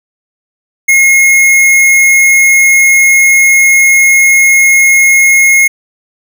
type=tone; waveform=square; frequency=2157 Hz; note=C#7; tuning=48 cents flat; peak=-4 dBFS; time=0.88-5.68 s; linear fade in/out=10 ms; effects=none